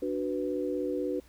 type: chord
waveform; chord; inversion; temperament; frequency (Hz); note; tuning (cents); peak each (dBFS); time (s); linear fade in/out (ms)
sine; B minor; first; equal; 293.7 / 370 / 493.9; D4 / F#4 / B4; 0 / 0 / 0; -33; 0.02-1.2; 5
effects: added 60 Hz sine -57 dBFS peak until 1.28 s + pink hiss -61 dBFS RMS until 1.28 s